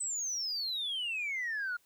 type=exponential sweep; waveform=sine; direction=down; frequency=8180 to 1396.9 Hz; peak=-31 dBFS; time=0-1.77 s; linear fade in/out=10 ms; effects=tanh soft clip ceiling -30 dBFS + white hiss -69 dBFS RMS until 1.85 s